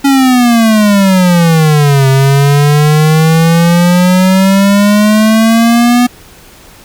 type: exponential two-way sweep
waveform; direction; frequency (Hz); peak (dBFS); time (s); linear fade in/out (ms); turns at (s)
square; down then up; 280.1 to 133.3 to 246.7; -5; 0.04-6.07; 10; 2.08
effects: pink hiss -37 dBFS RMS until 6.84 s